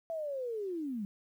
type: linear sweep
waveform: sine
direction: down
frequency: 670 to 192.1 Hz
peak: -34 dBFS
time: 0.1-1.05 s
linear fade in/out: 0 ms
effects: 11-bit